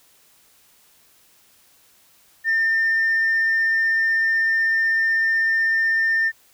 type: tone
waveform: sine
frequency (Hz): 1804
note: A6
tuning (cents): +43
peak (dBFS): -15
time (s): 2.44-6.32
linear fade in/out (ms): 50
effects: tanh soft clip ceiling -14 dBFS + white hiss -56 dBFS RMS until 6.53 s